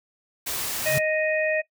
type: noise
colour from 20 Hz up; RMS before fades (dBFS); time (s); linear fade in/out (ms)
white; -29; 0.46-0.99; 10
type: tone with exponential growth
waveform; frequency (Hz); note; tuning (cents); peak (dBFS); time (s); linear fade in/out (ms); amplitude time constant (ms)
triangle; 138.59; C#3; 0; -19; 0.79-0.98; 2; 41
type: harmonic tone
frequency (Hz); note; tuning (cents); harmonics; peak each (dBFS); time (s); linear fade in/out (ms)
622.3; D#5; 0; 1 / 3 / 4; -23 / -28 / -29; 0.85-1.62; 20
effects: noise-tail reverb RT60 0.1 s tail -17 dB re dry